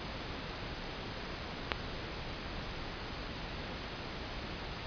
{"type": "click", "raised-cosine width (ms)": 0.3, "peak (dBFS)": -11, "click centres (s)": 1.718, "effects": ["pink hiss -41 dBFS RMS until 4.86 s", "resampled to 11025 Hz"]}